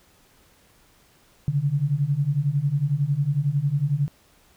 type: beating tone pair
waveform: sine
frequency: 136.4 / 147.4 Hz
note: C#3 / D3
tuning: -28 / +7 cents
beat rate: 11 Hz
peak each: -24 / -22 dBFS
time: 1.48-4.08 s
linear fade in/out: 0 ms
effects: pink hiss -58 dBFS RMS until 4.56 s